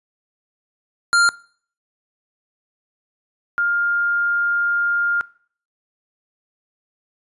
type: tone pair in turn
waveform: square / sine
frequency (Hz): 1396.9 / 1405.8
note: F6 / F6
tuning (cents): 0 / +11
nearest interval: unison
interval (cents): 11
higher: second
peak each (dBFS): -13 / -16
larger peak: first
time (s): 1.13-1.29 / 3.58-5.21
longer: second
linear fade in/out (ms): 0
effects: noise-tail reverb RT60 0.5 s tail -21 dB re dry + resampled to 24000 Hz